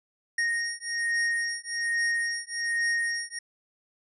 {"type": "beating tone pair", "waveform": "square", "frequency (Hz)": [1861, 1862.2], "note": ["A#6", "A#6"], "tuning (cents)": [-3, -2], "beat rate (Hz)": 1.2, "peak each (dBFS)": -30, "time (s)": [0.38, 3.39], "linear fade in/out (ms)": 5, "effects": ["resampled to 24000 Hz"]}